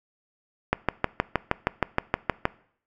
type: click train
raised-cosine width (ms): 0.5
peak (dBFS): -5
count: 12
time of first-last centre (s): 0.73-2.454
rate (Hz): 6.38
effects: noise-tail reverb RT60 0.6 s tail -21 dB re dry